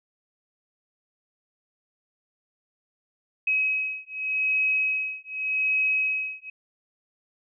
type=beating tone pair; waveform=sine; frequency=2547 / 2547.85 Hz; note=D#7 / D#7; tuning=+40 / +40 cents; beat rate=0.85 Hz; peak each=-26 dBFS; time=3.47-6.5 s; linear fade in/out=5 ms; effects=none